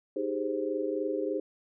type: chord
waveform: sine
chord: Ab major seventh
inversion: second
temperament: equal with one note detuned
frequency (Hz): 310.2 / 392 / 415.3 / 523.3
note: Eb4 / G4 / Ab4 / C5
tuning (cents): -5 / 0 / 0 / 0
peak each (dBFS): -34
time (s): 0.16-1.4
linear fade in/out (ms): 5
effects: none